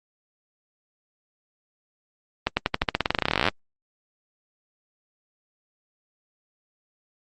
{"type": "accelerating click train", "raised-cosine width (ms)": 0.3, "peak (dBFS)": -4, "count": 27, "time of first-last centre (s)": [2.47, 3.485], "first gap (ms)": 100, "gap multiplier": 0.91, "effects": ["Opus 32 kbps"]}